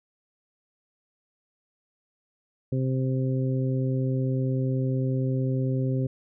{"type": "harmonic tone", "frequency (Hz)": 130.81, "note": "C3", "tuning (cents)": 0, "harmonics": [1, 2, 3, 4], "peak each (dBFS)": [-24, -30, -34, -36], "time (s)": [2.72, 6.07], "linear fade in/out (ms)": 5, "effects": []}